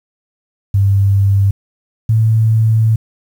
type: tone pair in turn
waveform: sine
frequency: 98.9 / 111.01 Hz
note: G2 / A2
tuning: +16 / +16 cents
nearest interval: major second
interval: 200 cents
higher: second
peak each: -8 dBFS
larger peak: neither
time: 0.74-1.51 / 2.09-2.96 s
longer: second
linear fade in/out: 5 ms
effects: 7-bit